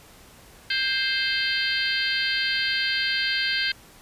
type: harmonic tone with a mistuned harmonic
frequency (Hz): 523.3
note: C5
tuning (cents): 0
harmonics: 3 / 4 / 5 / 6 / 7 / 8 / 9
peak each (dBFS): -27 / -30 / -32 / -29 / -35 / -30 / -31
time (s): 0.7-3.72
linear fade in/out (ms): 5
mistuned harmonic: 3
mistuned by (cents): +19
effects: pink hiss -50 dBFS RMS until 4.01 s + resampled to 32000 Hz